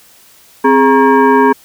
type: tone with frequency modulation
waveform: sine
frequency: 263.5 Hz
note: C4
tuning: 12 cents sharp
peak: -5 dBFS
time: 0.64-1.53 s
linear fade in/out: 10 ms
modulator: 679 Hz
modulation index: 1.5
effects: white hiss -44 dBFS RMS until 1.64 s